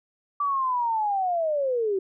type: linear sweep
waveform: sine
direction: down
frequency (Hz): 1166 to 370.6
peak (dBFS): -22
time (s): 0.4-1.99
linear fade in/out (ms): 5
effects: none